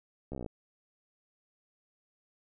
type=slowing click train; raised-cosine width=2 ms; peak=-26 dBFS; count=10; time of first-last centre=0.32-0.462 s; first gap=14 ms; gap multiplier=1.03; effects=none